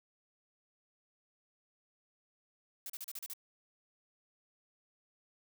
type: noise bursts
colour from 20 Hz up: blue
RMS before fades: -43 dBFS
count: 7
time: 2.86-3.335 s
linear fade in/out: 2 ms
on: 37 ms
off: 36 ms
effects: none